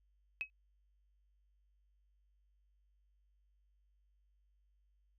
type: tone with exponential decay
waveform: sine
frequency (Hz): 2555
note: D#7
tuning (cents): +45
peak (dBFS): -31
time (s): 0.41-0.5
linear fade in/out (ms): 0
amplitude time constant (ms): 18
effects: added 50 Hz sine -70 dBFS peak until 5.18 s